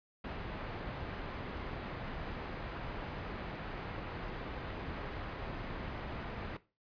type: low-pass noise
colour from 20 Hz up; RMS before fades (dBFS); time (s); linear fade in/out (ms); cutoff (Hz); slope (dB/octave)
pink; -42; 0.24-6.57; 5; 2200; 12
effects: noise-tail reverb RT60 0.3 s tail -17 dB re dry + resampled to 11025 Hz